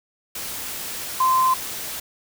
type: tone in noise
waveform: sine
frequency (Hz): 1037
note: C6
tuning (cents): -16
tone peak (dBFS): -15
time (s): 1.2-1.54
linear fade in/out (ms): 5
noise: white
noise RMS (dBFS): -31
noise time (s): 0.35-2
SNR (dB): +13
effects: none